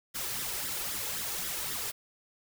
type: noise with flanger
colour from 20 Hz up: white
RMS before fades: -35 dBFS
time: 0.14-1.92 s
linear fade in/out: 20 ms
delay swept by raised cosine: 0.55 to 2.35 ms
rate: 3.8 Hz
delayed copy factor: +0.6
effects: none